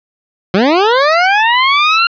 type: linear sweep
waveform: 20% pulse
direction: up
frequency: 174.61 to 1399 Hz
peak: -3 dBFS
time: 0.54-2.07 s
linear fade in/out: 2 ms
effects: resampled to 11025 Hz + 7-bit